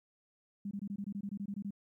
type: tone bursts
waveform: sine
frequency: 200.8 Hz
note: G3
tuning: 42 cents sharp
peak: -36 dBFS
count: 13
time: 0.65-1.707 s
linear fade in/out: 5 ms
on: 61 ms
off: 22 ms
effects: 13-bit